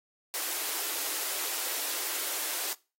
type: high-pass noise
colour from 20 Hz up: white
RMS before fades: -33 dBFS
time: 0.34-2.73 s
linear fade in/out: 0 ms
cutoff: 290 Hz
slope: 96 dB/octave
effects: noise-tail reverb RT60 0.3 s tail -21 dB re dry + AAC 48 kbps